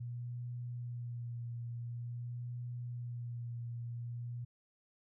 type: tone with vibrato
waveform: sine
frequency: 120 Hz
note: B2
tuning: 49 cents flat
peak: -39 dBFS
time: 0-4.45 s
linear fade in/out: 10 ms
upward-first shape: sine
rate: 0.47 Hz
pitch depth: 24 cents each way
effects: none